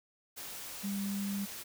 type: tone in noise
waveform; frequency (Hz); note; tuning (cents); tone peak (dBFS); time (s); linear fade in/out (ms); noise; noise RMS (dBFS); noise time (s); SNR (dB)
sine; 199.5; G3; +31; -33; 0.83-1.46; 20; white; -44; 0.36-1.64; +8
effects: none